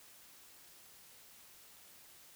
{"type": "silence", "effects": ["white hiss -59 dBFS RMS until 2.35 s"]}